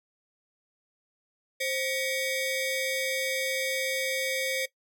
sawtooth ring-modulated tone, 1389 Hz, F6, 10 cents flat, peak -21 dBFS, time 1.6-4.66 s, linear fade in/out 10 ms, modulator 863 Hz, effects noise-tail reverb RT60 0.1 s tail -18 dB re dry

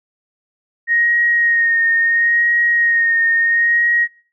sine tone with vibrato, 1864.7 Hz, A#6, in tune, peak -12 dBFS, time 0.87-4.08 s, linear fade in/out 50 ms, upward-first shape sine, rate 0.73 Hz, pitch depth 24 cents each way, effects noise-tail reverb RT60 0.4 s tail -19 dB re dry

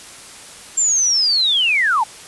sine linear sweep, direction down, 7420 to 802 Hz, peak -13 dBFS, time 0.77-2.04 s, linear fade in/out 10 ms, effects white hiss -38 dBFS RMS until 2.27 s + resampled to 24000 Hz

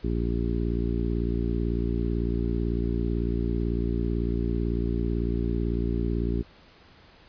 harmonic tone, 58 Hz, A#1, 8 cents flat, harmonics 1 / 2 / 3 / 4 / 5 / 6 / 7, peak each -27 / -32 / -33 / -33 / -35 / -34 / -36 dBFS, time 0.03-6.43 s, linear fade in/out 20 ms, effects pink hiss -54 dBFS RMS until 7.28 s + resampled to 11025 Hz

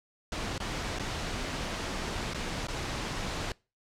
pink noise with dropouts, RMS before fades -34 dBFS, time 0.32-3.52 s, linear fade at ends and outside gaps 2 ms, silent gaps 0.58-0.601 / 0.987-0.995 / 2.336-2.345 / 2.67-2.683 s, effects noise-tail reverb RT60 0.3 s tail -24 dB re dry + low-pass 6000 Hz 12 dB/octave

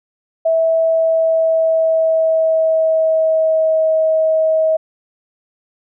sine tone with pitch glide, 652 to 636.4 Hz, E5 to D#5, -19 to +39 cents, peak -11 dBFS, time 0.45-4.77 s, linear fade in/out 10 ms, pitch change -42 cents, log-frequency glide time 0.79-3.9 s, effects none

